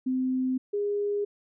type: tone pair in turn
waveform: sine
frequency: 257.9 / 409.4 Hz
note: C4 / G#4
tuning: -25 / -25 cents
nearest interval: minor sixth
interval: 800 cents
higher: second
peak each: -24 / -25 dBFS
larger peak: first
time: 0.06-0.58 / 0.73-1.25 s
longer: neither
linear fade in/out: 10 ms
effects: none